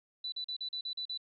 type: tone bursts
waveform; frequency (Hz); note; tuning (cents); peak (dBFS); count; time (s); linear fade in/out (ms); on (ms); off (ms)
sine; 3977; B7; +11; -35; 8; 0.24-1.176; 5; 82; 40
effects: none